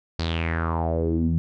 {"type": "tone with low-pass filter sweep", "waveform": "sawtooth", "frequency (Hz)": 82.41, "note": "E2", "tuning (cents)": 0, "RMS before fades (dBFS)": -24, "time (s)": [0.19, 1.38], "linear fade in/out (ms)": 0, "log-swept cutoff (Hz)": [4700, 170], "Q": 5.4, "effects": []}